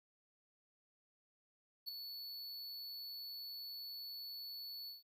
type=tone with ADSR envelope; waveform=square; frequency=4435 Hz; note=C#8; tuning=in tune; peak=-39 dBFS; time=1.86-5.03 s; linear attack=26 ms; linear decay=6 ms; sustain=-7 dB; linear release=150 ms; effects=13-bit